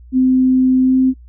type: tone with pitch glide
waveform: sine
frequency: 258 to 260.1 Hz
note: C4 to C4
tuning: -24 to -10 cents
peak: -9 dBFS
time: 0.12-1.14 s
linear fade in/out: 50 ms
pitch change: +14 cents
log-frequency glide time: 0.82-0.96 s
effects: noise-tail reverb RT60 0.1 s tail -23 dB re dry + added 60 Hz sine -37 dBFS peak until 1.28 s